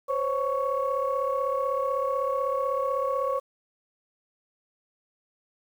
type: tone cluster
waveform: sine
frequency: 516 / 552 / 1115 Hz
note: C5 / C#5 / C#6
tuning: -24 / -7 / +10 cents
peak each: -28 dBFS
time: 0.08-3.4 s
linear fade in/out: 20 ms
effects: tanh soft clip ceiling -16 dBFS + 9-bit